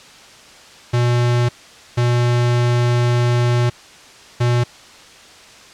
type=tone bursts at uneven times; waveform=square; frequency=121 Hz; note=B2; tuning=35 cents flat; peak=-14 dBFS; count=3; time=0.93-1.49 / 1.97-3.7 / 4.4-4.64 s; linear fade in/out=10 ms; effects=white hiss -42 dBFS RMS until 5.73 s + low-pass 6000 Hz 12 dB/octave

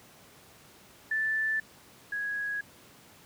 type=tone pair in turn; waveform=sine; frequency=1760 / 1661.2 Hz; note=A6 / G#6; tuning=0 / 0 cents; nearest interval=minor second; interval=100 cents; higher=first; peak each=-26 / -30 dBFS; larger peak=first; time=1.11-1.6 / 2.12-2.61 s; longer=neither; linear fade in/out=5 ms; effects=pink hiss -55 dBFS RMS until 3.25 s + high-pass 100 Hz 12 dB/octave

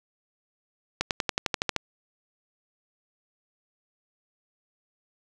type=accelerating click train; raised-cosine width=0.2 ms; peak=-7 dBFS; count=10; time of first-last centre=1.01-1.763 s; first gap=98 ms; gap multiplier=0.96; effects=none

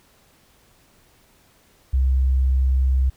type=tone; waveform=sine; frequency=65.41 Hz; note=C2; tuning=in tune; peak=-15 dBFS; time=1.93-3.1 s; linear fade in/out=10 ms; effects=pink hiss -57 dBFS RMS until 3.16 s

